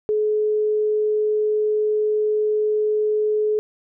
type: tone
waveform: sine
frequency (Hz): 425.9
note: G#4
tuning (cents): +44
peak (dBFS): -17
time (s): 0.09-3.59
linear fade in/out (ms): 0
effects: none